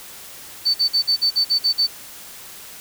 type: tone bursts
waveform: sine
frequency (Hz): 4530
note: C#8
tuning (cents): +37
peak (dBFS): -14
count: 9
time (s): 0.65-1.872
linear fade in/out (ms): 20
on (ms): 94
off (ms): 47
effects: white hiss -39 dBFS RMS until 2.8 s